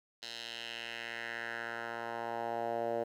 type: tone with band-pass filter sweep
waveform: 10% pulse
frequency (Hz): 116.54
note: A#2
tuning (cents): 0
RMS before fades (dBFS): -39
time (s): 0.22-3.04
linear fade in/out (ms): 10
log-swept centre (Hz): 4100 to 560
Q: 2.4
effects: 11-bit